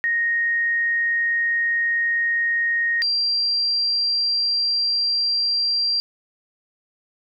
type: tone pair in turn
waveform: sine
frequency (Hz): 1864.7 / 4734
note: A#6 / D8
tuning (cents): 0 / +13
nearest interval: octave + major third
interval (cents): 1613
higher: second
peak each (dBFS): -18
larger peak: neither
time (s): 0.04-3.02 / 3.02-6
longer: neither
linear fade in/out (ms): 0
effects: none